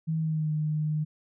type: tone with pitch glide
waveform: sine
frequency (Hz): 160 to 153.13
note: D#3 to D#3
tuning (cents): +49 to -27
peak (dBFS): -25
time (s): 0.07-1.05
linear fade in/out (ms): 20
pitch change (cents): -76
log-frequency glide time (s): 0.19-0.51
effects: none